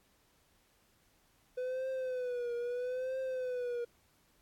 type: tone with vibrato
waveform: triangle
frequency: 500 Hz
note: B4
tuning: 21 cents sharp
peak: -32 dBFS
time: 1.57-3.85 s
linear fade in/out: 10 ms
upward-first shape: triangle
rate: 0.77 Hz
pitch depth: 92 cents each way
effects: pink hiss -70 dBFS RMS until 4.41 s + AAC 64 kbps